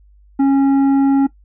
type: tone with tanh clipping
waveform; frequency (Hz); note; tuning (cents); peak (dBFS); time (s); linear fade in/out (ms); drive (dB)
sine; 274.4; C#4; -17; -11; 0.39-1.27; 10; 8
effects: noise-tail reverb RT60 0.1 s tail -17 dB re dry + added 50 Hz sine -45 dBFS peak until 1.44 s